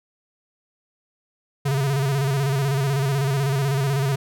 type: tone with vibrato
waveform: square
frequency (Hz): 137.5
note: C#3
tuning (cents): -14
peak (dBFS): -20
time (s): 1.65-4.16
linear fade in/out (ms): 10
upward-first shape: square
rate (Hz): 16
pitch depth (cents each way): 62
effects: none